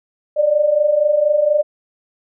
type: tone pair together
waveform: sine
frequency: 575.8 / 600 Hz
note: D5 / D5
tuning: -34 / +37 cents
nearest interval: minor second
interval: 71 cents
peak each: -18 / -13 dBFS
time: 0.36-1.63 s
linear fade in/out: 20 ms
effects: none